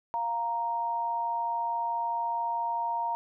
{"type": "tone pair together", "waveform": "sine", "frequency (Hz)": [698.4, 932.3], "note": ["F5", "A#5"], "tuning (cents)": [0, 0], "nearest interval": "perfect fourth", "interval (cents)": 500, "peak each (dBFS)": [-35, -28], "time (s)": [0.14, 3.15], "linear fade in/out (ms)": 0, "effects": []}